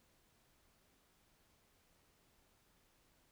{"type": "silence", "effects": ["pink hiss -73 dBFS RMS until 3.31 s"]}